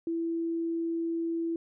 sine tone, 332.4 Hz, E4, 15 cents sharp, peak -28 dBFS, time 0.07-1.56 s, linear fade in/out 2 ms, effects none

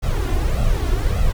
brown noise with flanger, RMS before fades -18 dBFS, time 0.02-1.33 s, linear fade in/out 20 ms, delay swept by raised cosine 1.5 to 2.9 ms, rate 1.7 Hz, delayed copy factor +0.7, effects none

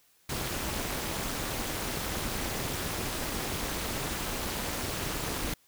pink noise with amplitude modulation, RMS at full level -30 dBFS, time 0.29-5.54 s, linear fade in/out 5 ms, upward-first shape sine, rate 270 Hz, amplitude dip 80%, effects white hiss -65 dBFS RMS until 5.67 s

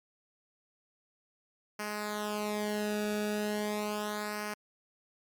sawtooth tone with flanger, 209.7 Hz, G#3, 17 cents sharp, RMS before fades -34 dBFS, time 1.79-4.54 s, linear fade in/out 5 ms, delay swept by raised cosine 0.27 to 0.97 ms, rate 0.37 Hz, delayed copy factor -0.8, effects MP3 96 kbps

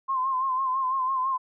sine tone with vibrato, 1048 Hz, C6, 2 cents sharp, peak -23 dBFS, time 0.08-1.38 s, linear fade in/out 20 ms, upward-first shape sine, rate 6 Hz, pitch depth 55 cents each way, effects none

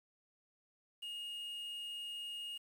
triangle tone with quantisation, 2852 Hz, F7, 36 cents sharp, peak -40 dBFS, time 1.02-2.58 s, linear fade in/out 10 ms, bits 10, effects none

